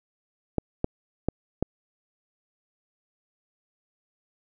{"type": "clicks", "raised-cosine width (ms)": 2, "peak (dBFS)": -10, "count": 4, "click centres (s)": [0.583, 0.844, 1.286, 1.626], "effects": []}